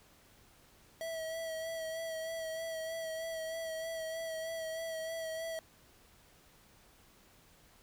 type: tone with vibrato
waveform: square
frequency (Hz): 649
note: E5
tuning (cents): -27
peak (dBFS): -38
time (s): 1.01-5.59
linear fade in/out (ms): 0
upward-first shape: sine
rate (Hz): 3.2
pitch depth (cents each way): 24
effects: pink hiss -63 dBFS RMS until 7.82 s